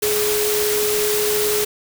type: tone in noise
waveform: sine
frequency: 420.5 Hz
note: G#4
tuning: 22 cents sharp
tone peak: -19 dBFS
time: 0.02-1.65 s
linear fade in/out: 10 ms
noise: white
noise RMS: -22 dBFS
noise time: 0.02-1.65 s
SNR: 0 dB
effects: none